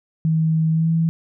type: tone with pitch glide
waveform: sine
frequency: 159.9 to 163.73 Hz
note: D#3 to E3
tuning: +48 to -11 cents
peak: -15 dBFS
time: 0.25-1.09 s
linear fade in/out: 0 ms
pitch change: +41 cents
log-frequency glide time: 0.71-0.9 s
effects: none